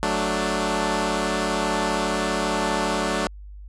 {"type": "chord", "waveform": "10% pulse", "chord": "D major", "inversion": "first", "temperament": "equal", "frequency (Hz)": [185, 220, 293.7], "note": ["F#3", "A3", "D4"], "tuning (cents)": [0, 0, 0], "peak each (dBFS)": -18, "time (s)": [0.03, 3.27], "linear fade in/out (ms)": 0, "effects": ["added 50 Hz sine -37 dBFS peak until 3.68 s", "resampled to 22050 Hz"]}